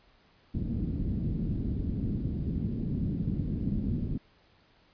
white low-pass noise, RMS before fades -31 dBFS, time 0.54-4.18 s, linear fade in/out 10 ms, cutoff 240 Hz, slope 24 dB/octave, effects pink hiss -63 dBFS RMS until 4.93 s + resampled to 11025 Hz

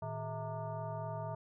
sine tone with frequency modulation, 380 Hz, F#4, 46 cents sharp, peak -37 dBFS, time 0.02-1.35 s, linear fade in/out 5 ms, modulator 268 Hz, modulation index 2.3, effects none

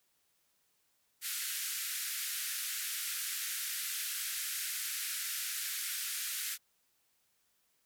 white band-pass noise, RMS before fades -38 dBFS, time 1.21-6.58 s, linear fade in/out 50 ms, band 1400 to 15000 Hz, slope 48 dB/octave, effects white hiss -75 dBFS RMS until 7.85 s

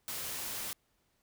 white noise, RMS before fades -39 dBFS, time 0.08-0.73 s, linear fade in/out 0 ms, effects pink hiss -75 dBFS RMS until 1.22 s

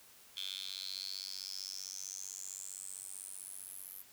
10% pulse tone with high-pass filter sweep, 95.5 Hz, G2, 45 cents flat, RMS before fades -45 dBFS, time 0.36-4.03 s, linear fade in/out 20 ms, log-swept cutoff 3400 to 12000 Hz, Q 8.2, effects white hiss -60 dBFS RMS until 4.12 s

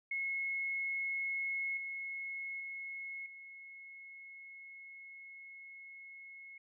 sine tone with level steps, 2176 Hz, C#7, 33 cents flat, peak -34 / -39 / -41 / -49 dBFS, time 0.11-6.58 s, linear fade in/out 5 ms, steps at 1.77 / 2.6 / 3.26 s, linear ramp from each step 2 ms, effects none

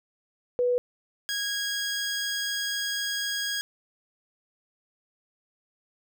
sine / 15% pulse tone pair in turn, 491.6 / 1644 Hz, B4 / G#6, -8 / -18 cents, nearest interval octave + major sixth, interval 2090 cents, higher second, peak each -21 dBFS, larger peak neither, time 0.59-0.78 / 1.29-3.61 s, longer second, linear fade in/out 0 ms, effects none

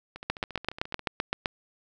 two click trains, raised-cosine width 0.3 ms, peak -24 / -10 dBFS, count 13 / 10, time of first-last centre 0.16-0.993 / 0.3-1.458 s, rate 14.4 / 7.77 Hz, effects none

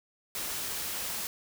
white noise, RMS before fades -35 dBFS, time 0.35-1.27 s, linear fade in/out 0 ms, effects none

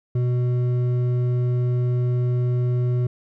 sine tone with hard clipping, 123.47 Hz, B2, in tune, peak -20 dBFS, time 0.15-3.07 s, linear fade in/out 5 ms, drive 7 dB, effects none

